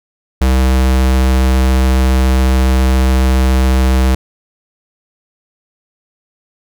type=tone; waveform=square; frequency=64.8 Hz; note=C2; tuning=16 cents flat; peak=-9 dBFS; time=0.41-4.15 s; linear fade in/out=5 ms; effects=none